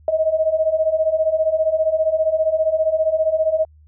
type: beating tone pair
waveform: sine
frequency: 623 / 638 Hz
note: D#5 / D#5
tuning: +2 / +43 cents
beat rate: 15 Hz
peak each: -20 / -17 dBFS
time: 0.08-3.65 s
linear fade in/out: 2 ms
effects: added 76 Hz sine -46 dBFS peak until 3.87 s